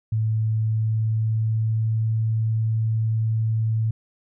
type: tone with pitch glide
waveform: sine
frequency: 110 to 111.15 Hz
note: A2 to A2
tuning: 0 to +18 cents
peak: -19 dBFS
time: 0.12-3.91 s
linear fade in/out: 5 ms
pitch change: +18 cents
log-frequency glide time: 0.65-2.13 s
effects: none